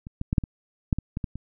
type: clicks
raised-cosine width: 5 ms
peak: -25 / -16 / -11 / -6 / -19 / -8 / -15 / -16 / -16 / -22 dBFS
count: 10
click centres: 0.069 / 0.214 / 0.329 / 0.382 / 0.438 / 0.928 / 0.986 / 1.171 / 1.242 / 1.356 s
effects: none